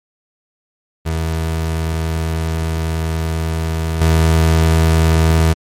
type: tone with level steps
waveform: 30% pulse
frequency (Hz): 80.9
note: E2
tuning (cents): -32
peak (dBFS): -14 / -7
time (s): 1.05-5.54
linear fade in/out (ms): 20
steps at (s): 4.01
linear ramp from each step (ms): 2
effects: MP3 64 kbps